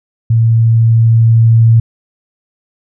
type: tone with level ramp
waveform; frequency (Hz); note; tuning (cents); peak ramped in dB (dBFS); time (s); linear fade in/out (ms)
sine; 114.1; A#2; -37; -6 to -3; 0.3-1.8; 5
effects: none